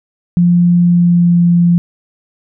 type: tone with pitch glide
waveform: sine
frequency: 174.61 to 172.9 Hz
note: F3 to F3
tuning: 0 to -17 cents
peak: -6 dBFS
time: 0.37-1.78 s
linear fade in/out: 0 ms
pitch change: -17 cents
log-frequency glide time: 0.8-1.42 s
effects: none